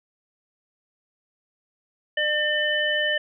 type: harmonic tone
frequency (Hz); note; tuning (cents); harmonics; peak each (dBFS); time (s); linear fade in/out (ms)
601; D5; +40; 1 / 3 / 5; -27 / -23 / -26; 2.17-3.18; 5
effects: none